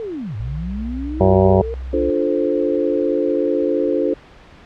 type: linear two-way sweep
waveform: sine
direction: down then up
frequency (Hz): 466.2 to 98 to 466.2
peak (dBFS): -24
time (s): 0-1.74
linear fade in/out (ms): 0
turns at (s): 0.36
type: tone with pitch glide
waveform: sine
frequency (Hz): 60.5 to 63.84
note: B1 to C2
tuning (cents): -35 to -42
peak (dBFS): -25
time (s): 0.4-2.1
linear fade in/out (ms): 0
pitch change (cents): +93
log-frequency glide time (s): 0.55-1.39
type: harmonic tone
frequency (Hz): 95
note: F#2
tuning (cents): +46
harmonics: 1 / 2 / 4 / 5 / 6 / 7 / 8 / 9 / 10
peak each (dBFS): -16 / -17 / -16 / -21 / -18 / -20 / -25 / -29 / -27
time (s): 1.2-1.62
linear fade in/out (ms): 10
type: chord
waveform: sine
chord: D minor seventh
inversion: none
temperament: equal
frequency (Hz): 293.7 / 349.2 / 440 / 523.3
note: D4 / F4 / A4 / C5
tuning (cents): 0 / 0 / 0 / 0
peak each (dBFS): -21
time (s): 1.93-4.14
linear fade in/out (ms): 5
effects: pink hiss -44 dBFS RMS until 4.65 s + low-pass 3000 Hz 12 dB/octave